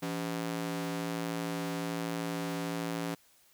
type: ring-modulated tone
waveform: sawtooth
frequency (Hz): 225.6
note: A3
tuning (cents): +44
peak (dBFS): -26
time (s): 0.02-3.15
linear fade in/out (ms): 10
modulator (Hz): 56.7
effects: white hiss -64 dBFS RMS until 3.53 s